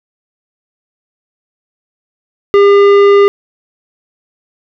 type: tone with tanh clipping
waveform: sine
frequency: 402.3 Hz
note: G4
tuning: 45 cents sharp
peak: -5 dBFS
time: 2.54-3.28 s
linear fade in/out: 0 ms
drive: 13 dB
effects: none